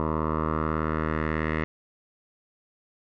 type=tone with low-pass filter sweep; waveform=10% pulse; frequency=78.3 Hz; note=D#2; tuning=11 cents sharp; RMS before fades=-27 dBFS; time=0-1.64 s; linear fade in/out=0 ms; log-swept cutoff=990 to 2000 Hz; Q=3.1; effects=none